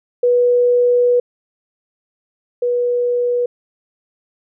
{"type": "tone pair in turn", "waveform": "sine", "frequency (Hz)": [488.4, 486.6], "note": ["B4", "B4"], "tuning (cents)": [-19, -26], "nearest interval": "unison", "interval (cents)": 7, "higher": "first", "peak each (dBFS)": [-10, -14], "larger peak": "first", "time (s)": [[0.23, 1.2], [2.62, 3.46]], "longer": "first", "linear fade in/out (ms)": 5, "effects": []}